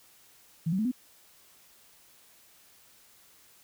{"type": "tone with pitch steps", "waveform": "sine", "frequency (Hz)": [163.2, 188.55, 217.8, 251.7], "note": ["E3", "F#3", "A3", "B3"], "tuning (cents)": [-17, 33, -17, 33], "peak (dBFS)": -25, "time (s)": [0.66, 0.916], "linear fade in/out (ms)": 10, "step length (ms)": 64, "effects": ["white hiss -59 dBFS RMS until 3.63 s"]}